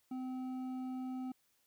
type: tone with hard clipping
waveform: sine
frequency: 257 Hz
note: C4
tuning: 31 cents flat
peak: -40 dBFS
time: 0.11-1.32 s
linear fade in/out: 5 ms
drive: 7 dB
effects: white hiss -75 dBFS RMS until 1.66 s